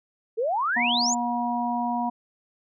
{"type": "exponential sweep", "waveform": "sine", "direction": "up", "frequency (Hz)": [422.5, 7459], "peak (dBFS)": -22, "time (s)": [0.37, 1.15], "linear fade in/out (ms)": 20}
{"type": "harmonic tone", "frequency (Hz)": 240, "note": "B3", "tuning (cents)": -49, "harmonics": [1, 3, 4], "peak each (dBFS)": [-28, -28, -28], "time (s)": [0.76, 2.1], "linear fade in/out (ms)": 10}
{"effects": []}